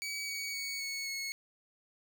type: tone with pitch steps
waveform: 20% pulse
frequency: 2276 / 2254 / 2232 / 2210 / 2188 Hz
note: C#7 / C#7 / C#7 / C#7 / C#7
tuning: +45 / +28 / +11 / -6 / -23 cents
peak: -31 dBFS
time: 0.02-1.32 s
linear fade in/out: 0 ms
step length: 260 ms
effects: none